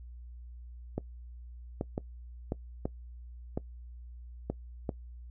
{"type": "clicks", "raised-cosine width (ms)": 2, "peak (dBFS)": -18, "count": 8, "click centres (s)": [0.98, 1.811, 1.979, 2.521, 2.855, 3.575, 4.5, 4.892], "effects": ["noise-tail reverb RT60 0.1 s tail -21 dB re dry", "added 60 Hz sine -44 dBFS peak until 5.3 s"]}